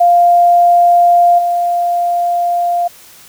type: tone with level steps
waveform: sine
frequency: 698 Hz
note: F5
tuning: 1 cent flat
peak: -5 / -11 dBFS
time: 0-2.88 s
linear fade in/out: 10 ms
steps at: 1.38 s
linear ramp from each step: 10 ms
effects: white hiss -40 dBFS RMS until 3.28 s